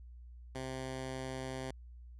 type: tone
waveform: 10% pulse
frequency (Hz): 130.81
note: C3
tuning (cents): 0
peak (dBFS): -31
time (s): 0.55-1.71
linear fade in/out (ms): 2
effects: added 60 Hz sine -49 dBFS peak until 2.19 s + resampled to 24000 Hz